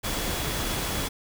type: tone in noise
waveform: sine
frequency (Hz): 3376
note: G#7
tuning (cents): +28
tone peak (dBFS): -40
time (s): 0.03-1.09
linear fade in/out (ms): 20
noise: pink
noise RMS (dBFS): -29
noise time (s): 0.03-1.09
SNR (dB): -14
effects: none